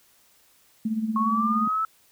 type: tone with tremolo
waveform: sine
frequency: 220 Hz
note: A3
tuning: in tune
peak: -21 dBFS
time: 0.85-1.68 s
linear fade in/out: 5 ms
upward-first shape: sine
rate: 17 Hz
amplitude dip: 65%
type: linear sweep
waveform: sine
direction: up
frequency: 1087 to 1318.5 Hz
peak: -22 dBFS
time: 1.16-1.85 s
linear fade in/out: 2 ms
effects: white hiss -60 dBFS RMS until 2.11 s